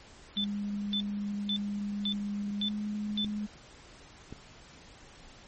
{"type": "tone with pitch glide", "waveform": "sine", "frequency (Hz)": [204.1, 209.1], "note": ["G#3", "G#3"], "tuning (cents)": [-30, 12], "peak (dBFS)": -31, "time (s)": [0.36, 3.47], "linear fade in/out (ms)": 20, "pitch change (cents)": 42, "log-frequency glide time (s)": [2.6, 2.69]}
{"type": "tone bursts", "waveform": "sine", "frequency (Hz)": 3520, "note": "A7", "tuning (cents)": 0, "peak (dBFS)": -29, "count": 6, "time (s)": [0.37, 3.246], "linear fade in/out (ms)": 0, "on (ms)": 71, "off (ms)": 490}
{"type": "clicks", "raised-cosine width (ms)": 3, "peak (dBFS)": -28, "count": 2, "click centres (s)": [3.246, 4.326]}
{"effects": ["pink hiss -53 dBFS RMS until 5.47 s", "MP3 32 kbps"]}